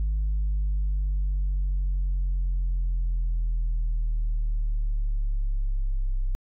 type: linear sweep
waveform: sine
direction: down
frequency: 51.91 to 32 Hz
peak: -20 dBFS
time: 0-6.35 s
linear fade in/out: 0 ms
effects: tanh soft clip ceiling -21 dBFS